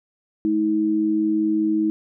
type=tone pair together; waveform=sine; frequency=214.3 / 319.4 Hz; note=A3 / D#4; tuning=-45 / +45 cents; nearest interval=perfect fifth; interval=690 cents; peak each=-25 / -18 dBFS; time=0.45-1.9 s; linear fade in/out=0 ms; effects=none